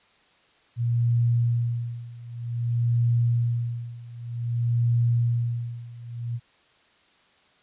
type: tone with tremolo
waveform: sine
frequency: 118.5 Hz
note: A#2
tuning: 29 cents sharp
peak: -18 dBFS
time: 0.76-6.4 s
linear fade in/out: 50 ms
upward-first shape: sine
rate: 0.53 Hz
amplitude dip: 90%
effects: white hiss -60 dBFS RMS until 7.62 s + resampled to 8000 Hz